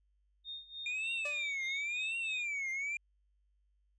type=tone with tremolo; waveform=sine; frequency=3677 Hz; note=A#7; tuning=24 cents flat; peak=-40 dBFS; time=0.44-2.46 s; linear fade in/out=50 ms; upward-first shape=sine; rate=3.3 Hz; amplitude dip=85%
type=tone with vibrato; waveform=triangle; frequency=2404 Hz; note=D7; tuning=40 cents sharp; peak=-33 dBFS; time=0.86-2.97 s; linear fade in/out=2 ms; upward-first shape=triangle; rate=0.95 Hz; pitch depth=240 cents each way
type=tone with exponential decay; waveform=sawtooth; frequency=587 Hz; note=D5; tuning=1 cent flat; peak=-35 dBFS; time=1.25-1.54 s; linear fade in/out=5 ms; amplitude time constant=61 ms
effects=added 50 Hz sine -70 dBFS peak until 3.98 s + resampled to 22050 Hz